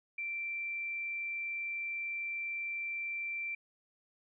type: tone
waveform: sine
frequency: 2349 Hz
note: D7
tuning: in tune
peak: -35 dBFS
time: 0.18-3.55 s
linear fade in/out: 5 ms
effects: none